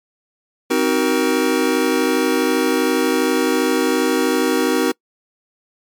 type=chord; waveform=square; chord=C half-diminished seventh; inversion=none; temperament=just; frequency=261.6 / 314 / 376.7 / 470.9 Hz; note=C4 / Eb4 / Gb4 / Bb4; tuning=0 / +16 / +31 / +18 cents; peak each=-21 dBFS; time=0.7-4.92 s; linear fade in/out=10 ms; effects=noise-tail reverb RT60 0.1 s tail -25 dB re dry + MP3 96 kbps